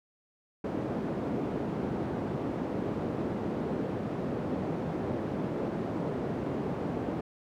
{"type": "band-pass noise", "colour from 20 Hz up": "white", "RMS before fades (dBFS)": -33, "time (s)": [0.64, 7.21], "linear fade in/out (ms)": 5, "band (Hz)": [130, 370], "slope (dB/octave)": 12, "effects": []}